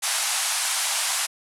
white band-pass noise, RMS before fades -25 dBFS, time 0.02-1.27 s, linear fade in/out 20 ms, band 660 to 11000 Hz, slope 48 dB/octave, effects none

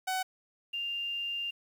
sawtooth / sine tone pair in turn, 750 / 2796 Hz, F#5 / F7, +23 / +1 cents, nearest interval octave + major seventh, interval 2278 cents, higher second, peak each -26 / -32 dBFS, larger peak first, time 0.07-0.23 / 0.73-1.51 s, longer second, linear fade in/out 10 ms, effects 10-bit

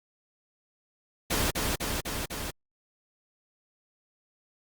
pink noise with echo, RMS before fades -27 dBFS, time 1.3-1.51 s, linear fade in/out 10 ms, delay 250 ms, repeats 4, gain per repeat -2 dB, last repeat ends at 2.51 s, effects Opus 48 kbps

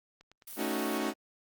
click train, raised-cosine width 0.2 ms, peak -38 dBFS, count 5, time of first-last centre 0.21-0.634 s, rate 9.43 Hz
blue noise, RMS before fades -44 dBFS, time 0.47-0.98 s, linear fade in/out 5 ms
sawtooth chord, D# half-diminished seventh, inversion second, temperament equal, 220 / 277.2 / 311.1 / 370 Hz, A3 / C#4 / D#4 / F#4, 0 / 0 / 0 / 0 cents, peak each -32 dBFS, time 0.56-1.14 s, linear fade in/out 50 ms
effects Opus 48 kbps

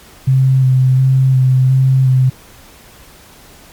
sine tone with vibrato, 130.81 Hz, C3, in tune, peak -7 dBFS, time 0.27-2.3 s, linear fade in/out 10 ms, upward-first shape square, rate 1.4 Hz, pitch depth 16 cents each way, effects pink hiss -41 dBFS RMS until 3.72 s + MP3 96 kbps

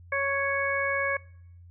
harmonic tone, 554.4 Hz, C#5, in tune, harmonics 1 / 2 / 3 / 4, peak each -30 / -32 / -29 / -30 dBFS, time 0.12-1.17 s, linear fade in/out 5 ms, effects noise-tail reverb RT60 0.7 s tail -23 dB re dry + added 87 Hz sine -47 dBFS peak until 1.7 s

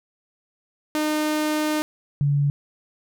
sawtooth / sine tone pair in turn, 305.3 / 143.09 Hz, D#4 / D3, -33 / -45 cents, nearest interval octave + minor second, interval 1312 cents, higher first, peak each -17 dBFS, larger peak neither, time 0.95-1.82 / 2.21-2.5 s, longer first, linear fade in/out 0 ms, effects none

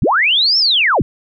sine linear two-way sweep, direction up then down, 55 to 5480 to 55 Hz, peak -10 dBFS, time 0.02-1.02 s, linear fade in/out 0 ms, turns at 0.58 s, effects none

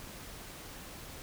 silence, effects pink hiss -47 dBFS RMS until 1.22 s

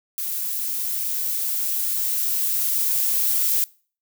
violet noise with level ramp, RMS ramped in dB -27 to -20 dBFS, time 0.18-3.64 s, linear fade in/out 0 ms, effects noise-tail reverb RT60 0.4 s tail -23 dB re dry

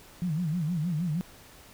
sine tone with vibrato, 164.81 Hz, E3, in tune, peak -26 dBFS, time 0.22-1.21 s, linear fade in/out 0 ms, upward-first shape sine, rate 6.4 Hz, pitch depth 180 cents each way, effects pink hiss -52 dBFS RMS until 1.73 s

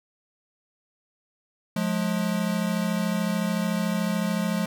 square tone pair together, 177.9 / 211.6 Hz, F3 / G#3, +32 / +33 cents, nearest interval minor third, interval 301 cents, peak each -27 dBFS, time 1.76-4.66 s, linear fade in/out 5 ms, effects none

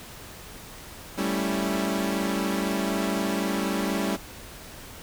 sawtooth chord, A dominant seventh, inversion third, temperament equal, 196 / 220 / 277.2 / 329.6 Hz, G3 / A3 / C#4 / E4, 0 / 0 / 0 / 0 cents, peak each -24 / -28 / -27 / -28 dBFS, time 1.17-4.17 s, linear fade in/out 20 ms, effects pink hiss -43 dBFS RMS until 5.02 s

